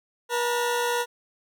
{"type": "tone pair together", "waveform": "20% pulse", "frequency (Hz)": [481.4, 901], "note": ["B4", "A5"], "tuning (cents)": [-44, 41], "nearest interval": "major seventh", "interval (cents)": 1085, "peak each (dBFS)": [-19, -27], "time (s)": [0.29, 1.06], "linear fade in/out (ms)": 50, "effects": []}